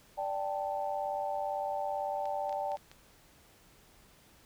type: chord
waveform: sine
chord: D suspended fourth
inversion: none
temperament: just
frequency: 587.3 / 783.1 / 881 Hz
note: D5 / G5 / A5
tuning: 0 / -2 / +2 cents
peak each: -36 / -35 / -38 dBFS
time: 0.17-2.77 s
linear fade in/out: 20 ms
type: clicks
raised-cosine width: 0.2 ms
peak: -33 dBFS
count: 6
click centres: 2.256 / 2.494 / 2.527 / 2.718 / 2.771 / 2.915 s
effects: pink hiss -61 dBFS RMS until 4.45 s